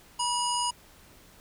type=harmonic tone with a mistuned harmonic; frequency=967 Hz; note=B5; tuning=37 cents flat; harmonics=1 / 3 / 5 / 7 / 9 / 10; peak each=-28 / -33 / -35 / -36 / -38 / -38 dBFS; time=0.19-0.71 s; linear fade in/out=10 ms; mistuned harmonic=5; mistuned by=+55 cents; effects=pink hiss -55 dBFS RMS until 1.4 s